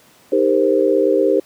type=chord; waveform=sine; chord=C minor seventh; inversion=first; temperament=equal with one note detuned; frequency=311.1 / 396.8 / 466.2 / 523.3 Hz; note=Eb4 / G4 / Bb4 / C5; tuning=0 / +21 / 0 / 0 cents; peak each=-19 / -16 / -19 / -17 dBFS; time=0.32-1.4 s; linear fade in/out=5 ms; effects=pink hiss -50 dBFS RMS until 1.45 s + high-pass 150 Hz 12 dB/octave